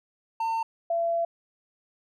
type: tone pair in turn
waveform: triangle / sine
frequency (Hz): 904 / 675.5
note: A5 / E5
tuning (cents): +47 / +42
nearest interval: perfect fourth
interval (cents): 505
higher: first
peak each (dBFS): -23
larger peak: neither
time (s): 0.4-0.63 / 0.9-1.25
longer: second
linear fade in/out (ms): 5
effects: none